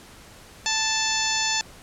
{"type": "harmonic tone", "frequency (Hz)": 880, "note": "A5", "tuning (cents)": 0, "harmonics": [1, 2, 3, 4, 5, 6, 7, 8], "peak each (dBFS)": [-30, -30, -30, -30, -30, -30, -30, -30], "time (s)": [0.66, 1.61], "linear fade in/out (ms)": 0, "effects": ["pink hiss -47 dBFS RMS until 1.82 s", "low-pass 11000 Hz 12 dB/octave"]}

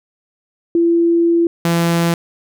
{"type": "tone pair in turn", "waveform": ["sine", "sawtooth"], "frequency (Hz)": [338.2, 169.1], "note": ["E4", "E3"], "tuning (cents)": [44, 44], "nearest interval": "octave", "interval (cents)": 1200, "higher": "first", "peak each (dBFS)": [-10, -9], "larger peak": "second", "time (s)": [[0.75, 1.47], [1.65, 2.14]], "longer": "first", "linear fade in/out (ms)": 2, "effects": []}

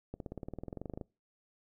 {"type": "accelerating click train", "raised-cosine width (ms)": 2, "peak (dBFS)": -27, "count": 19, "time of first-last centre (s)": [0.14, 1.012], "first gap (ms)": 62, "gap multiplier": 0.97, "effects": ["noise-tail reverb RT60 0.3 s tail -25 dB re dry"]}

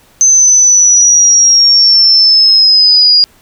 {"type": "linear sweep", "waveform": "sine", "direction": "down", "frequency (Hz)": [6200, 4839], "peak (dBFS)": -3, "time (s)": [0.21, 3.24], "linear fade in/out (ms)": 0, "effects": ["pink hiss -46 dBFS RMS until 3.41 s"]}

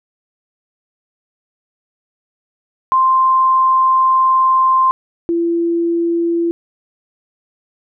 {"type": "tone pair in turn", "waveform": "sine", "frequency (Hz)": [1046.5, 338.5], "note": ["C6", "E4"], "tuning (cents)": [0, 46], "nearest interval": "octave + minor sixth", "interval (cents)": 1954, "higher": "first", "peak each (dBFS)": [-9, -13], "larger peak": "first", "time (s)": [[2.92, 4.91], [5.29, 6.51]], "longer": "first", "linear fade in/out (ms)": 0, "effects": []}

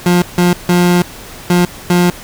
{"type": "tone bursts at uneven times", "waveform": "30% pulse", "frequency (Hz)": 176.7, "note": "F3", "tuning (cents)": 21, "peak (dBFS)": -5, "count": 5, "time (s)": [[0.06, 0.22], [0.38, 0.53], [0.69, 1.02], [1.5, 1.65], [1.9, 2.1]], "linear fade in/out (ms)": 2, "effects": ["pink hiss -32 dBFS RMS until 2.23 s"]}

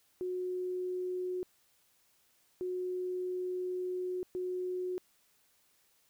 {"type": "tone bursts at uneven times", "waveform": "sine", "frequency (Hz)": 364.8, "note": "F#4", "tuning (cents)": -24, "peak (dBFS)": -33, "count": 3, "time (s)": [[0.21, 1.43], [2.61, 4.23], [4.35, 4.98]], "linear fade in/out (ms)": 0, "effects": ["white hiss -70 dBFS RMS until 6.09 s"]}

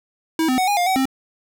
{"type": "tone with pitch steps", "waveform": "square", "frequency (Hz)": [322.4, 256.2, 744, 819, 707, 757, 264.9], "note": ["E4", "C4", "F#5", "G#5", "F5", "F#5", "C4"], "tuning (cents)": [-38, -36, 9, -24, 21, 39, 22], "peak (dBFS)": -17, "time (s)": [0.39, 1.055], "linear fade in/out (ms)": 2, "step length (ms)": 95, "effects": ["9-bit"]}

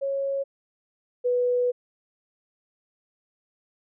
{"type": "tone pair in turn", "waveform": "sine", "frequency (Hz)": [550, 492.4], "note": ["C#5", "B4"], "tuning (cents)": [-14, -5], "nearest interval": "major second", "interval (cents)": 191, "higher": "first", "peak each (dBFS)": [-24, -20], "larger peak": "second", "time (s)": [[0.01, 0.44], [1.24, 1.72]], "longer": "second", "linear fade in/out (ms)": 20, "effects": []}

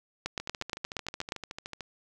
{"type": "two click trains", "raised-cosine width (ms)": 0.2, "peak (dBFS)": [-14, -21], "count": [10, 20], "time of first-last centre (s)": [[0.26, 1.321], [0.4, 1.807]], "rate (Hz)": [8.48, 13.5], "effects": []}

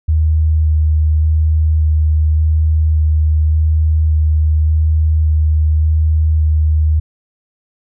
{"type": "tone with vibrato", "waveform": "sine", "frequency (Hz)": 77.78, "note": "D#2", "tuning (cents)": 0, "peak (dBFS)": -9, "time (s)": [0.08, 7], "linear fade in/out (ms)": 10, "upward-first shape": "square", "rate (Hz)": 0.87, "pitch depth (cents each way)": 10, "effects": []}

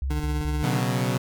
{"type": "tone bursts", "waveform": "sine", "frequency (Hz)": 67.3, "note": "C2", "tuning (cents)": 49, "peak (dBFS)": -24, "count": 3, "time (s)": [0.02, 0.628], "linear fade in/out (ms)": 0, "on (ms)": 180, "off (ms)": 34}
{"type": "tone with tremolo", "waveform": "25% pulse", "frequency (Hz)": 150.1, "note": "D3", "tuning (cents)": 38, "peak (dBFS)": -23, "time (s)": [0.1, 0.81], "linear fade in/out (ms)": 5, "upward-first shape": "triangle", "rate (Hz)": 16, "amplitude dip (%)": 35}
{"type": "chord", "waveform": "sawtooth", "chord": "B suspended second", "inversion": "none", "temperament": "equal", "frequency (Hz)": [123.47, 138.59, 185], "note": ["B2", "C#3", "F#3"], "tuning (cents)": [0, 0, 0], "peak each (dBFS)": [-21, -24, -24], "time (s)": [0.63, 1.18], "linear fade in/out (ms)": 10}
{"effects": []}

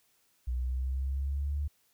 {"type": "linear sweep", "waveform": "sine", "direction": "up", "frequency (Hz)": [60.9, 73.42], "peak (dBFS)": -29, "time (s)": [0.47, 1.68], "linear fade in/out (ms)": 10, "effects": ["white hiss -70 dBFS RMS until 1.93 s"]}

